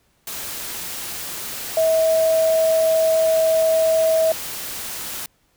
sine tone in noise, 645 Hz, E5, 38 cents flat, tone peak -14 dBFS, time 1.77-4.32 s, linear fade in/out 2 ms, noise white, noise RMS -30 dBFS, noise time 0.27-5.26 s, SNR +13 dB, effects pink hiss -63 dBFS RMS until 5.56 s

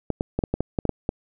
clicks, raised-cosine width 2 ms, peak -9 dBFS, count 10, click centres 0.103 / 0.209 / 0.39 / 0.438 / 0.54 / 0.606 / 0.788 / 0.853 / 0.893 / 1.091 s, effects none

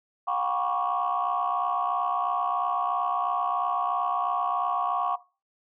sine tone cluster, 717 / 785 / 975 / 1101 / 1164 Hz, F5 / G5 / B5 / C#6 / D6, +45 / +2 / -23 / -12 / -16 cents, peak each -30 / -32 / -34 / -28 / -33 dBFS, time 0.27-5.16 s, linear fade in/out 10 ms, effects noise-tail reverb RT60 0.3 s tail -18 dB re dry + tanh soft clip ceiling -16 dBFS

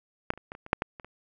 clicks, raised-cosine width 0.5 ms, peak -9 / -29 / -30 / -23 / -29 / -28 / -6 / -12 / -27 / -30 dBFS, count 10, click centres 0.304 / 0.337 / 0.376 / 0.519 / 0.551 / 0.664 / 0.731 / 0.821 / 0.998 / 1.046 s, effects none

